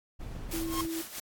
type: noise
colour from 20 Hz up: brown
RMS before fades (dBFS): -39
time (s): 0.19-0.87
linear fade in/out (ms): 20
type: noise with tremolo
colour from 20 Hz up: white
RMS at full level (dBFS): -38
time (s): 0.51-1.2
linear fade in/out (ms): 5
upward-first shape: sine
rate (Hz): 4.7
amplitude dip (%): 65
type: tone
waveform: sine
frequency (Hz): 328.1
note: E4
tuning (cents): -8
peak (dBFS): -32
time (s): 0.53-1.02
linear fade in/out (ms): 10
type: tone with exponential growth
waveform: 45% pulse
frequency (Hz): 1075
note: C6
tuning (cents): +47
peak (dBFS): -28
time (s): 0.58-0.81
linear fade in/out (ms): 2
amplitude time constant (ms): 49
effects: AAC 64 kbps